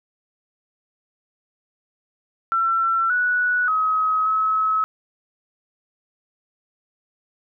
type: tone with pitch steps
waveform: sine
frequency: 1347 / 1473 / 1272 / 1288 Hz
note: E6 / F#6 / D#6 / E6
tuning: +37 / -8 / +38 / -41 cents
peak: -17 dBFS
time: 2.52-4.84 s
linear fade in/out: 0 ms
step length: 580 ms
effects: none